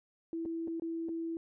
sine tone with dropouts, 330 Hz, E4, 2 cents sharp, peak -34 dBFS, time 0.33-1.37 s, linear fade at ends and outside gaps 1 ms, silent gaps 0.453-0.458 / 0.675-0.68 / 0.798-0.821 / 1.086-1.091 s, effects none

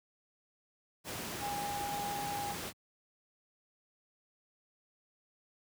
sine tone in noise, 815 Hz, G#5, 33 cents flat, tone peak -36 dBFS, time 1.39-2.56 s, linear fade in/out 50 ms, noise pink, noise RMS -40 dBFS, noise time 1.04-2.73 s, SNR +1 dB, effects high-pass 100 Hz 12 dB/octave

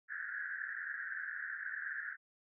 pink band-pass noise, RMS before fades -42 dBFS, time 0.08-2.17 s, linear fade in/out 50 ms, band 1500 to 1800 Hz, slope 96 dB/octave, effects none

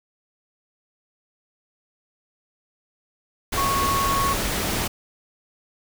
sine tone in noise, 1104 Hz, C#6, 7 cents flat, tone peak -21 dBFS, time 3.57-4.34 s, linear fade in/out 10 ms, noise pink, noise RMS -25 dBFS, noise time 3.52-4.88 s, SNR +1 dB, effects none

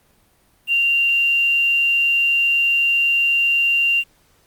sine tone with quantisation, 2774 Hz, F7, 12 cents flat, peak -14 dBFS, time 0.67-4.04 s, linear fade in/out 50 ms, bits 7, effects pink hiss -58 dBFS RMS until 4.46 s + Opus 32 kbps

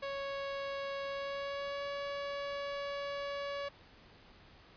sawtooth tone with pitch glide, 554.4 to 565.1 Hz, C#5 to C#5, 0 to +33 cents, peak -33 dBFS, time 0.02-3.69 s, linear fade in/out 10 ms, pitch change +33 cents, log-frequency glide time 1.06-1.86 s, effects pink hiss -59 dBFS RMS until 4.76 s + resampled to 11025 Hz

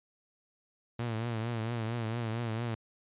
sawtooth tone with vibrato, 114.9 Hz, A#2, 25 cents flat, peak -28 dBFS, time 0.99-2.75 s, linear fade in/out 5 ms, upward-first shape triangle, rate 4.4 Hz, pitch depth 97 cents each way, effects resampled to 8000 Hz

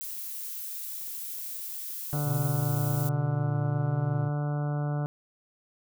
violet noise, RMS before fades -37 dBFS, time 0.01-3.09 s, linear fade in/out 0 ms
harmonic tone, 146.83 Hz, D3, in tune, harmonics 1 / 2 / 3 / 4 / 5 / 6 / 7 / 8 / 9 / 10, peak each -27 / -39 / -43 / -40 / -41 / -49 / -50 / -50 / -48 / -49 dBFS, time 2.13-5.06 s, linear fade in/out 0 ms
triangle tone with vibrato, 121.3 Hz, B2, 31 cents flat, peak -27 dBFS, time 2.24-4.31 s, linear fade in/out 50 ms, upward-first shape triangle, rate 1.3 Hz, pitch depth 82 cents each way
effects none

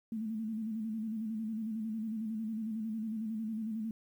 sine tone with vibrato, 220 Hz, A3, in tune, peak -34 dBFS, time 0.12-3.91 s, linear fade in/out 2 ms, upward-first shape square, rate 11 Hz, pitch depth 47 cents each way, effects 11-bit

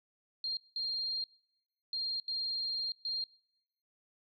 sine tone bursts at uneven times, 4207 Hz, C8, 9 cents sharp, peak -33 dBFS, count 5, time 0.44-0.57 / 0.76-1.24 / 1.93-2.2 / 2.28-2.92 / 3.05-3.24 s, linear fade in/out 2 ms, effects noise-tail reverb RT60 0.8 s tail -24 dB re dry

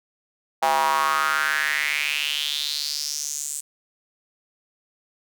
square tone with high-pass filter sweep, 73.42 Hz, D2, in tune, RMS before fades -24 dBFS, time 0.62-3.61 s, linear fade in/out 10 ms, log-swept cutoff 790 to 8100 Hz, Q 5, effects none

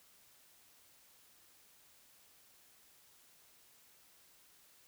silence, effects white hiss -65 dBFS RMS until 4.87 s

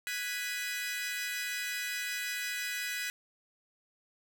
sawtooth chord, G# minor seventh, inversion third, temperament equal, 1480 / 1661.2 / 1975.5 / 2489 Hz, F#6 / G#6 / B6 / D#7, 0 / 0 / 0 / 0 cents, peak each -38 / -37 / -34 / -37 dBFS, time 0.07-3.1 s, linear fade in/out 0 ms, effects none

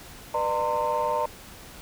sine tone cluster, 491.6 / 600 / 914 / 1041 Hz, B4 / D5 / A#5 / C6, -8 / +37 / -34 / -9 cents, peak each -30 / -27 / -25 / -30 dBFS, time 0.34-1.26 s, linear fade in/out 5 ms, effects tanh soft clip ceiling -17 dBFS + pink hiss -45 dBFS RMS until 1.81 s

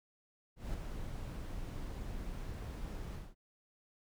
brown noise with ADSR envelope, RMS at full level -37 dBFS, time 0.56-3.35 s, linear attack 180 ms, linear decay 4 ms, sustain -5 dB, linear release 210 ms, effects none

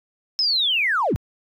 triangle linear sweep, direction down, 5274 to 43.65 Hz, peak -14 dBFS, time 0.39-1.16 s, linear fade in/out 0 ms, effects tanh soft clip ceiling -16 dBFS

